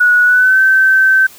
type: tone with pitch glide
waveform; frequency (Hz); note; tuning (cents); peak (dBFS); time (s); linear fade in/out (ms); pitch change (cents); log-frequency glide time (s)
sine; 1463 to 1544.6; F#6 to G6; -20 to -26; -6; 0-1.27; 10; +94; 0.24-0.6
effects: white hiss -39 dBFS RMS until 1.38 s